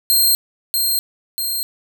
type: tone with echo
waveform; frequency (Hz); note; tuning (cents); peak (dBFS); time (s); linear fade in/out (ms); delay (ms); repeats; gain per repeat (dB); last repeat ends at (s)
10% pulse; 4191; C8; +2; -5; 0.1-0.35; 0; 640; 2; -4; 1.63
effects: none